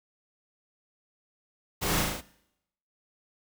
pink noise with echo, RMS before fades -30 dBFS, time 1.81-2.03 s, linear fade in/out 20 ms, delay 37 ms, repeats 5, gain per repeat -2 dB, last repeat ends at 2.215 s, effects noise-tail reverb RT60 0.8 s tail -20 dB re dry

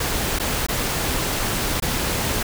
pink noise with dropouts, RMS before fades -23 dBFS, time 0-2.43 s, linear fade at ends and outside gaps 5 ms, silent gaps 0.388-0.397 / 0.667-0.685 / 1.801-1.822 s, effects none

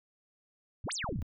sine exponential two-way sweep, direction up then down, 60.8 to 9710 to 60.8 Hz, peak -34 dBFS, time 0.84-1.22 s, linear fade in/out 0 ms, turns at 0.93 s
clicks, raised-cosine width 5 ms, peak -28 dBFS, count 6, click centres 1.043 / 1.091 / 1.125 / 1.159 / 1.191 / 1.225 s
effects none

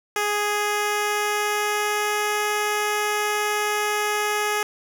10% pulse tone with pitch glide, 415.3 to 418.9 Hz, G#4 to G#4, 0 to +15 cents, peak -13 dBFS, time 0.16-4.63 s, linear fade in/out 2 ms, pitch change +15 cents, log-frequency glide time 0.37-2.4 s, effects none

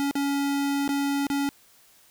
square tone with dropouts, 280.9 Hz, C#4, 23 cents sharp, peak -24 dBFS, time 0-1.49 s, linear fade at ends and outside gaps 0 ms, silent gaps 0.111-0.154 / 0.878-0.891 / 1.268-1.301 s, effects white hiss -57 dBFS RMS until 2.1 s

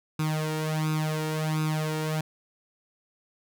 sawtooth tone with flanger, 155.56 Hz, D#3, in tune, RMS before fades -28 dBFS, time 0.19-2.21 s, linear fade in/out 5 ms, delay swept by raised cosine 0.79 to 2.19 ms, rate 1.4 Hz, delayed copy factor +0.8, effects none

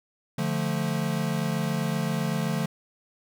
square chord, D minor, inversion none, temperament equal, 146.83 / 174.61 / 220 Hz, D3 / F3 / A3, 0 / 0 / 0 cents, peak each -30 / -30 / -31 dBFS, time 0.38-2.66 s, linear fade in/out 5 ms, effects none

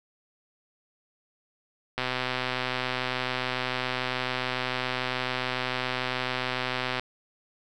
click train, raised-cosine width 0.3 ms, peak -12 dBFS, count 638, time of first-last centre 1.98-6.996 s, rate 127 Hz, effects none

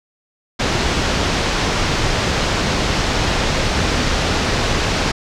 pink low-pass noise, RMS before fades -18 dBFS, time 0.59-5.12 s, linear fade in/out 10 ms, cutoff 6100 Hz, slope 24 dB/octave, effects none

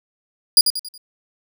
sawtooth tone with echo, 4862 Hz, D#8, 41 cents flat, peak -4 dBFS, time 0.57-0.61 s, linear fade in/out 2 ms, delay 92 ms, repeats 4, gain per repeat -8 dB, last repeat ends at 0.978 s, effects none

